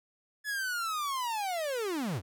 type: linear sweep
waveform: 45% pulse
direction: down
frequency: 1722 to 73.42 Hz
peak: -31 dBFS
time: 0.44-2.22 s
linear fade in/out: 50 ms
effects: none